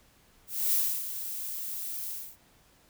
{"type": "noise with ADSR envelope", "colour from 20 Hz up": "violet", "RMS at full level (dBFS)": -25, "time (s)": [0.47, 2.37], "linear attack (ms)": 260, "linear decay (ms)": 290, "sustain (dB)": -11, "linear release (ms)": 260, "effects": ["pink hiss -62 dBFS RMS until 2.89 s"]}